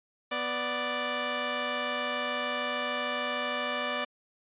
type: tone pair together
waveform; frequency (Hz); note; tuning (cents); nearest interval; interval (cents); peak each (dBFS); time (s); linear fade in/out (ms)
10% pulse; 246.9 / 587.2; B3 / D5; 0 / 0; octave + minor third; 1500; -27 / -22; 0.31-4.05; 10
effects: resampled to 8000 Hz